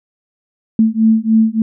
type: beating tone pair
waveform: sine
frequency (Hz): 220.1 / 223.5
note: A3 / A3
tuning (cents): +1 / +27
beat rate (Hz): 3.4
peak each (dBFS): -12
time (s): 0.79-1.62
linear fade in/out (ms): 2
effects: none